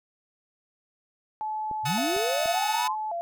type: tone with vibrato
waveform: sine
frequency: 768 Hz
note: G5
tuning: 36 cents flat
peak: -28 dBFS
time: 1.41-3.21 s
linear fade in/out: 0 ms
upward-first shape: square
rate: 0.88 Hz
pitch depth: 200 cents each way
type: clicks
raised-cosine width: 2 ms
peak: -28 dBFS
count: 3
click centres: 1.713 / 2.165 / 2.458 s
type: linear sweep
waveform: sine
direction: up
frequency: 103 to 1084 Hz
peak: -27 dBFS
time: 1.83-2.96 s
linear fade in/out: 50 ms
type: chord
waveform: 10% pulse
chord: D# diminished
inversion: first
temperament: equal with one note detuned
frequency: 740 / 880 / 1272.1 Hz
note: F#5 / A5 / D#6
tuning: 0 / 0 / +38 cents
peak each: -25 dBFS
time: 1.85-2.88 s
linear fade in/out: 10 ms
effects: none